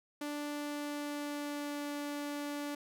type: tone with pitch glide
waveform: sawtooth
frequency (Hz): 293.2 to 290.2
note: D4 to D4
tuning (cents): -3 to -21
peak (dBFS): -33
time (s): 0.21-2.75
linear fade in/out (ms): 5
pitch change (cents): -18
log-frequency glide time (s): 0.52-1.86
effects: none